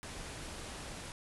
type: low-pass noise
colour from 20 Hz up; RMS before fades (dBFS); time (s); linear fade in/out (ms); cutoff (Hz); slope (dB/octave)
pink; -45; 0.03-1.12; 0; 11000; 96
effects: none